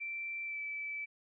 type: tone with pitch glide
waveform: sine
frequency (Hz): 2343 to 2311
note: D7 to D7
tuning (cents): -5 to -28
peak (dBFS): -37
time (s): 0-1.06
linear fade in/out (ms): 20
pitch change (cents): -23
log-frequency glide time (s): 0.44-0.59
effects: none